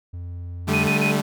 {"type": "tone", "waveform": "triangle", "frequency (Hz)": 87.6, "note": "F2", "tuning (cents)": 6, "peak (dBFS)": -28, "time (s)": [0.13, 0.88], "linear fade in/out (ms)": 10}
{"type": "chord", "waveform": "sawtooth", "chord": "D suspended fourth", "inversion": "none", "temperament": "equal with one note detuned", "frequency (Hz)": [146.83, 196, 216.5], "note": ["D3", "G3", "A3"], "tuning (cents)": [0, 0, -28], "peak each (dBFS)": -20, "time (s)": [0.67, 1.22], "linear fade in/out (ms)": 20}
{"type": "tone bursts", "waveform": "sine", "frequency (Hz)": 2489, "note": "D#7", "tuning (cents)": 0, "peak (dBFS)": -21, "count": 3, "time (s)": [0.73, 1.12], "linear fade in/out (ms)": 10, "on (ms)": 110, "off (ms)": 30}
{"effects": []}